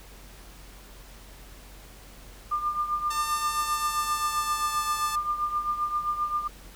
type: tone with tremolo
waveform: sine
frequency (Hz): 1200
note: D6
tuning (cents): +37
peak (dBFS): -22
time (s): 2.51-6.48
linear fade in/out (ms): 10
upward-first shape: triangle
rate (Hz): 7.6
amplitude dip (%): 75
type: tone with pitch glide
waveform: 5% pulse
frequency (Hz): 897 to 877.5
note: A5 to A5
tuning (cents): +33 to -5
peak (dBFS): -20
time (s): 3.1-5.16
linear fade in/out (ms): 10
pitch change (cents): -38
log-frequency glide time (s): 3.36-4.81
effects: added 46 Hz sine -47 dBFS peak until 6.75 s + pink hiss -50 dBFS RMS until 6.75 s